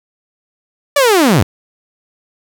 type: linear sweep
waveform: sawtooth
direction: down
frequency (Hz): 593 to 75.1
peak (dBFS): -4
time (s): 0.96-1.43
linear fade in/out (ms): 5
effects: 7-bit